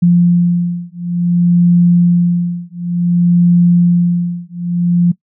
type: beating tone pair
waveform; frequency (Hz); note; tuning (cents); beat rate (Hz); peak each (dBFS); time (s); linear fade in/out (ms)
sine; 174 / 174.56; F3 / F3; -6 / -1; 0.56; -11; 0.02-5.12; 10
effects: noise-tail reverb RT60 0.1 s tail -20 dB re dry